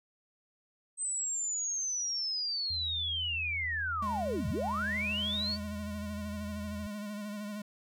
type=linear two-way sweep; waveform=sine; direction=down then up; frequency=8260 to 68 to 4596 Hz; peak=-31 dBFS; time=0.97-5.58 s; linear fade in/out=50 ms; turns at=4.49 s
type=tone; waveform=sine; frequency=82.41 Hz; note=E2; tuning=in tune; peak=-40 dBFS; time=2.7-6.87 s; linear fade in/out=5 ms
type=tone with vibrato; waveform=square; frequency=207.7 Hz; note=G#3; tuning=in tune; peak=-38 dBFS; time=4.02-7.62 s; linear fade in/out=5 ms; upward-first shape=sine; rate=13 Hz; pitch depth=41 cents each way
effects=none